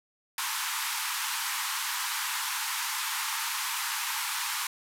pink band-pass noise, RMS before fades -32 dBFS, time 0.38-4.67 s, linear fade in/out 2 ms, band 850 to 15000 Hz, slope 96 dB/octave, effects none

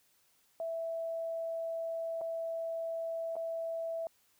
sine tone with dropouts, 659.3 Hz, E5, in tune, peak -34 dBFS, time 0.6-4.07 s, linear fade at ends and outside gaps 1 ms, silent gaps 2.211-2.215 / 3.356-3.365 s, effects white hiss -70 dBFS RMS until 4.39 s

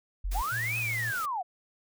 sine tone, 45.17 Hz, F#1, 41 cents flat, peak -28 dBFS, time 0.24-0.42 s, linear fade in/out 10 ms
white noise, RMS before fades -41 dBFS, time 0.31-1.26 s, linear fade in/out 10 ms
sine linear two-way sweep, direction up then down, 679 to 2585 to 679 Hz, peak -29 dBFS, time 0.34-1.43 s, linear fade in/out 20 ms, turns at 0.78 s
sine tone with vibrato, 115.2 Hz, A#2, 20 cents flat, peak -35 dBFS, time 0.51-1.12 s, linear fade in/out 20 ms, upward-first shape square, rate 4.4 Hz, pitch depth 16 cents each way
effects none

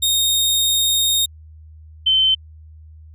sawtooth / sine tone pair in turn, 3705 / 3080 Hz, A#7 / G7, -11 / -31 cents, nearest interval minor third, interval 320 cents, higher first, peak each -12 dBFS, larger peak neither, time 0.02-1.26 / 2.06-2.35 s, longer first, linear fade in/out 10 ms, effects added 78 Hz sine -39 dBFS peak until 3.14 s

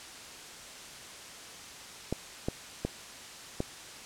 clicks, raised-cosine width 2 ms, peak -16 dBFS, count 4, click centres 2.126 / 2.485 / 2.85 / 3.604 s, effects white hiss -46 dBFS RMS until 4.05 s + low-pass 8000 Hz 12 dB/octave

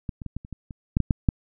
clicks, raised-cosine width 5 ms, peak -17 / -23 / -20 / -18 / -28 / -22 / -25 / -7 / -9 / -7 / -6 dBFS, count 11, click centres 0.092 / 0.218 / 0.263 / 0.366 / 0.449 / 0.527 / 0.708 / 0.969 / 1.003 / 1.108 / 1.288 s, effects none

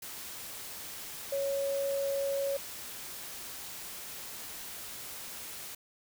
sine tone in noise, 554.4 Hz, C#5, in tune, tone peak -29 dBFS, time 1.32-2.57 s, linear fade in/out 5 ms, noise white, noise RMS -43 dBFS, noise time 0.02-5.75 s, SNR +11 dB, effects none

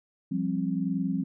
sine chord, F suspended second, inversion none, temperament equal with one note detuned, 174.61 / 196 / 265.6 Hz, F3 / G3 / C4, 0 / 0 / +26 cents, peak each -30 dBFS, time 0.31-1.24 s, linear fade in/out 10 ms, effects none

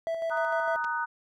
triangle tone with tremolo, 659.3 Hz, E5, in tune, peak -25 dBFS, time 0.07-0.76 s, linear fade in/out 0 ms, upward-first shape square, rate 6.6 Hz, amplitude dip 40%
sine chord, D# minor, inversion second, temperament just, 933.4 / 1244.5 / 1493.4 Hz, A#5 / D#6 / F#6, +2 / 0 / +16 cents, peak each -31 / -34 / -31 dBFS, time 0.3-1.06 s, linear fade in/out 20 ms
clicks, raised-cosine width 0.2 ms, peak -28 dBFS, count 2, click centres 0.842 / 0.847 s
effects none

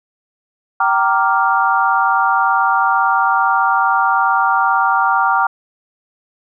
sine chord, G minor seventh, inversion none, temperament equal with one note detuned, 774.1 / 932.3 / 1174.7 / 1396.9 Hz, G5 / Bb5 / D6 / F6, -22 / 0 / 0 / 0 cents, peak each -17 dBFS, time 0.8-5.47 s, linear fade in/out 5 ms, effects none

